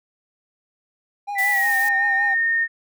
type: tone with vibrato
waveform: triangle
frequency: 798 Hz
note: G5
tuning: 31 cents sharp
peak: -23 dBFS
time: 1.27-2.35 s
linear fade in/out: 20 ms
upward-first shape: triangle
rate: 5.4 Hz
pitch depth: 57 cents each way
type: tone with pitch glide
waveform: sine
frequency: 1977 to 1834 Hz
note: B6 to A#6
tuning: +1 to -29 cents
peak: -17 dBFS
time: 1.35-2.68 s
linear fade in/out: 50 ms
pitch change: -130 cents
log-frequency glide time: 1.5-1.71 s
type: noise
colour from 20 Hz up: blue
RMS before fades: -32 dBFS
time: 1.38-1.89 s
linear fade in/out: 5 ms
effects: none